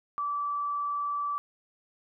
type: tone with vibrato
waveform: sine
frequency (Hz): 1159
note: D6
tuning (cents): -23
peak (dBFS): -28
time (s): 0.18-1.38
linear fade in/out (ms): 0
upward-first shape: sine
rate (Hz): 20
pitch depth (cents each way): 13
effects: none